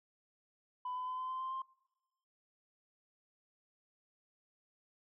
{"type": "tone with pitch steps", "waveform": "sine", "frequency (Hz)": [1000, 1008.7, 1017.5, 1026.3, 1035.3, 1044.3, 1053.4], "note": ["B5", "B5", "C6", "C6", "C6", "C6", "C6"], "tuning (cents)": [21, 36, -49, -34, -19, -4, 11], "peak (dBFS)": -36, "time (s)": [0.85, 1.62], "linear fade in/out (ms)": 5, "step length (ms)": 110, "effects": ["noise-tail reverb RT60 1.0 s tail -25 dB re dry", "tanh soft clip ceiling -34 dBFS"]}